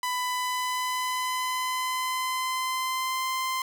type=tone with pitch glide; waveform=sawtooth; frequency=998 to 1039.8 Hz; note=B5 to C6; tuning=+18 to -11 cents; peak=-23 dBFS; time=0.03-3.62 s; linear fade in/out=2 ms; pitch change=+71 cents; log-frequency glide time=0.26-3.28 s; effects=none